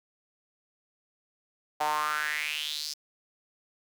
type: tone with high-pass filter sweep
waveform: sawtooth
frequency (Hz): 151.1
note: D3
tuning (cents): +50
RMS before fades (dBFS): -31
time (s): 1.8-2.94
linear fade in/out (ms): 10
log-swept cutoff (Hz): 770 to 5300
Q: 5.2
effects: none